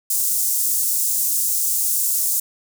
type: high-pass noise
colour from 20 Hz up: pink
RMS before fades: -20 dBFS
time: 0.1-2.4 s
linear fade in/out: 5 ms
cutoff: 7300 Hz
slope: 24 dB/octave
effects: none